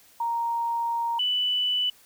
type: tone pair in turn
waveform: sine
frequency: 932.3 / 2980 Hz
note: A#5 / F#7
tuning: 0 / +12 cents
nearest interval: octave + minor sixth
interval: 2012 cents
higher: second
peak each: -24 / -22 dBFS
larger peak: second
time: 0.2-1.19 / 1.19-1.9 s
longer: first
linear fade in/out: 5 ms
effects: white hiss -56 dBFS RMS until 2.05 s